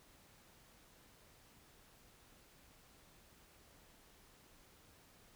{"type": "silence", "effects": ["pink hiss -65 dBFS RMS until 5.35 s"]}